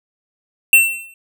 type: tone with exponential decay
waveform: square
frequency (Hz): 2701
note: E7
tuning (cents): +42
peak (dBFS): -4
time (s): 0.73-1.14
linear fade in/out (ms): 2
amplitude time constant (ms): 89
effects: none